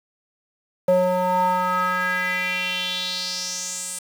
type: tone with band-pass filter sweep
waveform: square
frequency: 182 Hz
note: F#3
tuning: 28 cents flat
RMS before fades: -23 dBFS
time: 0.88-3.99 s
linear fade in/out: 5 ms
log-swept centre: 560 to 8900 Hz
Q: 4.3
effects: 7-bit